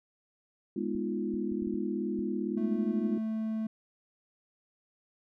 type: chord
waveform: sine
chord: F half-diminished seventh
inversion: first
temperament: equal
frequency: 207.7 / 246.9 / 311.1 / 349.2 Hz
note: Ab3 / Cb4 / Eb4 / F4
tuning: 0 / 0 / 0 / 0 cents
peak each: -34 / -36 / -37 / -35 dBFS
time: 0.76-3.18 s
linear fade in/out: 5 ms
type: clicks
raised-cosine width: 5 ms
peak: -36 dBFS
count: 7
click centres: 0.951 / 1.341 / 1.519 / 1.622 / 1.67 / 1.741 / 2.191 s
type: tone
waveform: triangle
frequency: 220 Hz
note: A3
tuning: in tune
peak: -28 dBFS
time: 2.57-3.67 s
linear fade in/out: 5 ms
effects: none